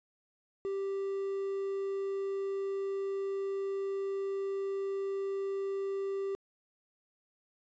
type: tone with quantisation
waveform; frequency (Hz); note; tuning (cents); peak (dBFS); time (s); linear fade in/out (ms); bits
triangle; 392; G4; 0; -30; 0.65-6.35; 0; 10
effects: resampled to 16000 Hz